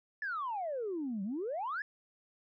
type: exponential two-way sweep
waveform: sine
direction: down then up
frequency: 1767 to 186.2 to 1767 Hz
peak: -33 dBFS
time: 0.22-1.82 s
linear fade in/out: 2 ms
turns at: 1.23 s
effects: tanh soft clip ceiling -30 dBFS